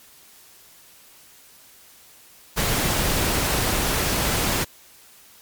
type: noise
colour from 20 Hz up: pink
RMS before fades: -22 dBFS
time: 2.56-4.65 s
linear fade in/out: 20 ms
effects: white hiss -50 dBFS RMS until 5.41 s + MP3 96 kbps